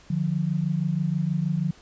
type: tone pair together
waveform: sine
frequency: 150.6 / 176.88 Hz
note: D3 / F3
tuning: +44 / +22 cents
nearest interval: minor third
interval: 278 cents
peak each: -25 dBFS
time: 0.1-1.71 s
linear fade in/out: 5 ms
effects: pink hiss -53 dBFS RMS until 1.81 s + resampled to 16000 Hz